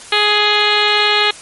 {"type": "harmonic tone with a mistuned harmonic", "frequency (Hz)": 418.1, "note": "G#4", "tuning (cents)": 12, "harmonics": [1, 2, 3, 4, 5, 6, 7, 8, 9, 10], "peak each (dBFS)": [-20, -20, -20, -20, -20, -20, -20, -20, -20, -20], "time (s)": [0.12, 1.31], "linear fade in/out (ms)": 5, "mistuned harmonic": 6, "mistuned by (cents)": -21, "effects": ["white hiss -35 dBFS RMS until 1.41 s", "MP3 48 kbps"]}